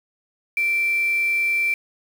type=tone with quantisation; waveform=sine; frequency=2345 Hz; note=D7; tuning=3 cents flat; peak=-18 dBFS; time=0.57-1.74 s; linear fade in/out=2 ms; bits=6; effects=none